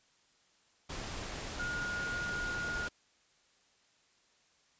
sine tone in noise, 1432 Hz, F6, 43 cents sharp, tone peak -35 dBFS, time 1.59-2.88 s, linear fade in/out 10 ms, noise pink, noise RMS -41 dBFS, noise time 0.89-2.89 s, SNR +3 dB, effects white hiss -69 dBFS RMS until 4.79 s + resampled to 16000 Hz

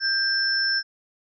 sine tone pair together, 1587 / 5338 Hz, G6 / E8, +21 / +21 cents, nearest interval octave + major sixth, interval 2100 cents, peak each -23 dBFS, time 0-0.83 s, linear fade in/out 50 ms, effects none

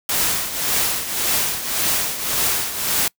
white noise with tremolo, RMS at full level -18 dBFS, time 0.09-3.08 s, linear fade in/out 2 ms, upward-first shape triangle, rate 1.8 Hz, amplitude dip 70%, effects noise-tail reverb RT60 0.1 s tail -25 dB re dry

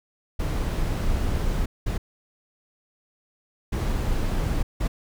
brown noise bursts at uneven times, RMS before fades -24 dBFS, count 4, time 0.39-1.66 / 1.86-1.98 / 3.72-4.63 / 4.8-4.88 s, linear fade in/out 10 ms, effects none

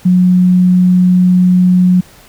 sine tone, 181.4 Hz, F#3, 34 cents flat, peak -5 dBFS, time 0.05-2.01 s, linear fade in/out 10 ms, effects pink hiss -41 dBFS RMS until 2.28 s

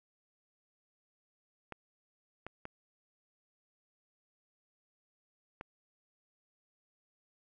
clicks, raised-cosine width 0.5 ms, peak -27 dBFS, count 4, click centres 1.723 / 2.466 / 2.654 / 5.611 s, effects none

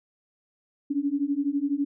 sine beating tone pair, 277.2 / 289.2 Hz, C#4 / D4, 0 / -27 cents, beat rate 12 Hz, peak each -27 / -26 dBFS, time 0.9-1.85 s, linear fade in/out 10 ms, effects none

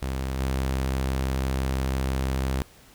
sawtooth tone with level steps, 66 Hz, C2, 16 cents sharp, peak -23 / -20 dBFS, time 0.02-2.62 s, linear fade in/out 0 ms, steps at 0.39 s, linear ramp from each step 5 ms, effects pink hiss -53 dBFS RMS until 2.94 s

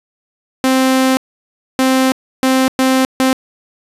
sawtooth tone bursts at uneven times, 261.6 Hz, C4, in tune, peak -6 dBFS, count 5, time 0.64-1.17 / 1.79-2.12 / 2.43-2.68 / 2.79-3.05 / 3.2-3.33 s, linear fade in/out 0 ms, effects resampled to 32000 Hz + 8-bit

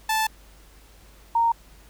sawtooth / sine tone pair in turn, 877 / 925.9 Hz, A5 / A#5, -6 / -12 cents, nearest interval minor second, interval 94 cents, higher second, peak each -17 dBFS, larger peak neither, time 0.09-0.27 / 1.35-1.52 s, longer first, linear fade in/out 5 ms, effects added 50 Hz sine -50 dBFS peak until 1.89 s + pink hiss -54 dBFS RMS until 1.89 s

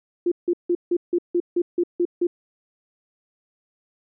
sine tone bursts, 349.2 Hz, F4, in tune, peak -17 dBFS, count 10, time 0.26-2.27 s, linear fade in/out 5 ms, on 57 ms, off 160 ms, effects none

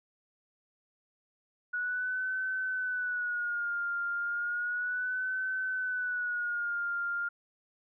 sine tone with vibrato, 1460 Hz, F#6, 24 cents flat, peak -30 dBFS, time 1.73-7.29 s, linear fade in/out 10 ms, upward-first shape sine, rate 0.33 Hz, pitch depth 74 cents each way, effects none

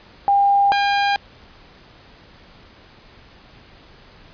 sine / sawtooth tone pair in turn, 801 / 805.5 Hz, G5 / G5, +37 / +47 cents, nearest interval unison, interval 10 cents, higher second, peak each -12 dBFS, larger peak neither, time 0.28-0.72 / 0.72-1.16 s, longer neither, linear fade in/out 0 ms, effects pink hiss -47 dBFS RMS until 4.33 s + resampled to 11025 Hz

